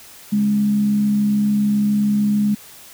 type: tone with frequency modulation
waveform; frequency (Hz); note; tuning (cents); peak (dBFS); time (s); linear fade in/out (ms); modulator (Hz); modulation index
sine; 207.7; G#3; 0; -14; 0.32-2.55; 10; 67; 0.23
effects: white hiss -42 dBFS RMS until 2.93 s